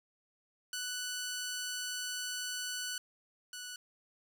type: tone pair in turn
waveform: 10% pulse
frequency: 1486 / 1479.1 Hz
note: F#6 / F#6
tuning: +7 / -1 cents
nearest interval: unison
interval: 8 cents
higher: first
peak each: -28 / -34 dBFS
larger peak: first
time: 0.73-2.98 / 3.53-3.76 s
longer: first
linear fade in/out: 2 ms
effects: none